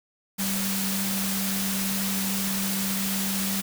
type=tone in noise; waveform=sine; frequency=194.5 Hz; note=G3; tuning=13 cents flat; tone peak=-28 dBFS; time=0.38-3.62 s; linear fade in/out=20 ms; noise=white; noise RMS=-29 dBFS; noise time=0.38-3.62 s; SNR=-2 dB; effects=none